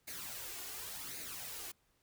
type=noise with flanger; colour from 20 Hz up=white; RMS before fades=-45 dBFS; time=0.07-1.72 s; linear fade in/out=10 ms; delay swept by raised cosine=0.45 to 2.75 ms; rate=0.9 Hz; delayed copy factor=+0.6; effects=pink hiss -75 dBFS RMS until 2.02 s